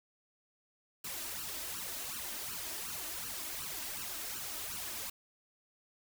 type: noise with flanger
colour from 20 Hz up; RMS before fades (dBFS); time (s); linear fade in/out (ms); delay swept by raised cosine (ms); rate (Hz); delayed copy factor
white; -41; 1.04-5.1; 5; 0.69 to 3.29; 2.7; +0.85
effects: none